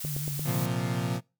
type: noise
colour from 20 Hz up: blue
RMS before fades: -37 dBFS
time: 0-0.66 s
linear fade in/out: 5 ms
type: tone with vibrato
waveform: sine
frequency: 145.6 Hz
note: D3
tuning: 15 cents flat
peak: -31 dBFS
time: 0.04-0.67 s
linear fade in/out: 5 ms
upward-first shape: sine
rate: 5.9 Hz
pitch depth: 58 cents each way
type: click train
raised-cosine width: 2 ms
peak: -24 dBFS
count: 4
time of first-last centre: 0.05-0.394 s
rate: 8.72 Hz
type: chord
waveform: 35% pulse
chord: Bb suspended second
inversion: none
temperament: equal with one note detuned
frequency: 116.54 / 131.27 / 174.61 Hz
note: Bb2 / C3 / F3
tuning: 0 / +6 / 0 cents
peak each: -30 dBFS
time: 0.44-1.21 s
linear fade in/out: 50 ms
effects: noise-tail reverb RT60 0.3 s tail -25 dB re dry